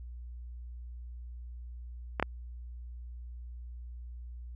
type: clicks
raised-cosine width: 0.5 ms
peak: -13 / -11 dBFS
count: 2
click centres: 2.198 / 2.226 s
effects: added 60 Hz sine -41 dBFS peak until 4.55 s